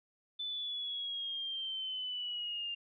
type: linear sweep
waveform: sine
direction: down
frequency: 3520 to 2794 Hz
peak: -36 dBFS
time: 0.39-2.75 s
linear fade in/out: 10 ms
effects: none